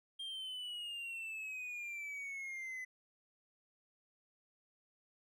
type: exponential sweep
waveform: triangle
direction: down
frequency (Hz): 3212 to 2010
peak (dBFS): -40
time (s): 0.19-2.85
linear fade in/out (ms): 10
effects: none